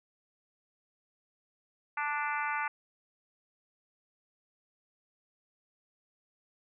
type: harmonic tone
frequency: 293.7 Hz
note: D4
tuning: in tune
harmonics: 3 / 4 / 5 / 6 / 7 / 8 / 9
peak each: -35 / -37 / -36 / -42 / -39 / -42 / -46 dBFS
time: 1.97-2.68 s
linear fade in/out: 5 ms
effects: none